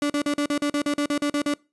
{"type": "tone bursts", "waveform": "35% pulse", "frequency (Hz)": 290.6, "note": "D4", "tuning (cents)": -18, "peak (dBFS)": -19, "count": 13, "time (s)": [0.02, 1.539], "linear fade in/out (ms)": 2, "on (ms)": 79, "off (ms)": 41, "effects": ["noise-tail reverb RT60 0.3 s tail -24 dB re dry", "resampled to 24000 Hz"]}